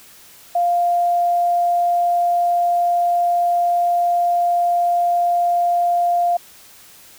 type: tone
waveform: sine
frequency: 698.5 Hz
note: F5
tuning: in tune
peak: -14 dBFS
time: 0.55-6.37 s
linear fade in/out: 5 ms
effects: white hiss -45 dBFS RMS until 7.18 s